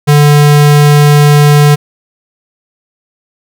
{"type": "tone", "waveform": "square", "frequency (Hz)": 146.83, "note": "D3", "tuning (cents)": 0, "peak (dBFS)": -3, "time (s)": [0.07, 1.76], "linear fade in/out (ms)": 20, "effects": []}